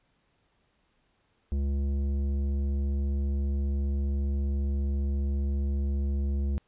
sine tone with tanh clipping, 69.8 Hz, C#2, 13 cents sharp, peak -27 dBFS, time 1.52-6.58 s, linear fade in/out 0 ms, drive 11 dB, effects pink hiss -71 dBFS RMS until 6.67 s + resampled to 8000 Hz

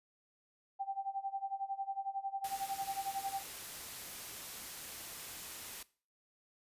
sine tone with tremolo, 784 Hz, G5, in tune, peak -33 dBFS, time 0.79-3.43 s, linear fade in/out 20 ms, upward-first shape sine, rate 11 Hz, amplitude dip 90%
white noise, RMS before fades -46 dBFS, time 2.44-5.83 s, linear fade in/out 5 ms
effects noise-tail reverb RT60 0.4 s tail -20 dB re dry + resampled to 32000 Hz

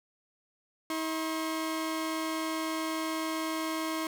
sawtooth tone pair together, 319.9 / 1076 Hz, D#4 / C6, +48 / +48 cents, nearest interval octave + major sixth, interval 2100 cents, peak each -28 / -33 dBFS, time 0.9-4.07 s, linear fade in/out 2 ms, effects none

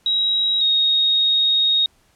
sine tone pair in turn, 3837 / 3741 Hz, A#7 / A#7, +49 / +5 cents, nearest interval unison, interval 44 cents, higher first, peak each -16 / -14 dBFS, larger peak second, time 0.06-0.61 / 0.61-1.86 s, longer second, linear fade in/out 2 ms, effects pink hiss -59 dBFS RMS until 2.15 s + low-pass 12000 Hz 12 dB/octave

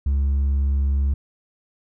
triangle tone with hard clipping, 69.2 Hz, C#2, 2 cents flat, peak -16 dBFS, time 0.06-1.14 s, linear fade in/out 5 ms, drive 1 dB, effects none

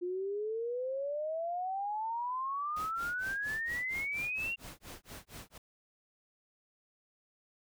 sine exponential sweep, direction up, 350 to 2794 Hz, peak -33 dBFS, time 0.01-4.56 s, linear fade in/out 20 ms
pink noise with tremolo, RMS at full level -46 dBFS, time 2.76-5.58 s, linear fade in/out 5 ms, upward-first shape sine, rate 4.3 Hz, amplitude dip 100%
effects none

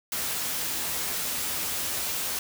white noise with comb filter, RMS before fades -30 dBFS, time 0.12-2.39 s, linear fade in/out 2 ms, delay 12 ms, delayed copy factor +0.5, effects none

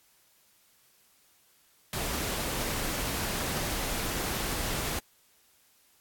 pink noise, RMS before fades -32 dBFS, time 1.93-4.99 s, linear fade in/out 2 ms, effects white hiss -64 dBFS RMS until 6 s + AAC 64 kbps

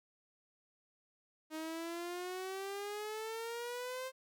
sawtooth exponential sweep, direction up, 311.1 to 526 Hz, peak -36 dBFS, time 1.5-4.12 s, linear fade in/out 50 ms, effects none

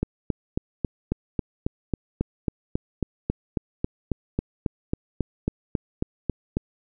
click train, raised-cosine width 3 ms, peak -10 dBFS, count 25, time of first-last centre 0.03-6.57 s, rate 3.67 Hz, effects none

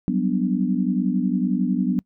sine chord, G major seventh, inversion third, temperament equal, 185 / 196 / 246.9 / 293.7 Hz, F#3 / G3 / B3 / D4, 0 / 0 / 0 / 0 cents, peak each -23 / -25 / -23 / -27 dBFS, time 0.08-1.99 s, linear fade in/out 0 ms, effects noise-tail reverb RT60 0.1 s tail -25 dB re dry

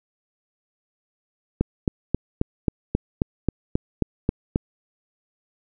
click train, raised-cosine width 3 ms, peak -6 dBFS, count 12, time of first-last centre 1.61-4.559 s, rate 3.73 Hz, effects none

